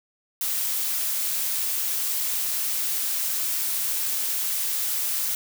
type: noise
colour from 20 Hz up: blue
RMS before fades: -26 dBFS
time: 0.41-5.35 s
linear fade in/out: 2 ms
effects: none